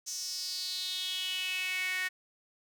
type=tone with high-pass filter sweep; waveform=sawtooth; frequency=370 Hz; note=F#4; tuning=in tune; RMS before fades=-35 dBFS; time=0.06-2.09 s; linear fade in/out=20 ms; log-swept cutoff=6100 to 1900 Hz; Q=5.7; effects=none